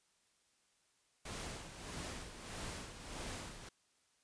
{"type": "noise with tremolo", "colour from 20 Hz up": "pink", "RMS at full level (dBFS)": -44, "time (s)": [1.25, 3.69], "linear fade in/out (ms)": 5, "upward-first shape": "sine", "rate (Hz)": 1.6, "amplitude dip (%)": 60, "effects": ["white hiss -75 dBFS RMS until 4.23 s", "resampled to 22050 Hz"]}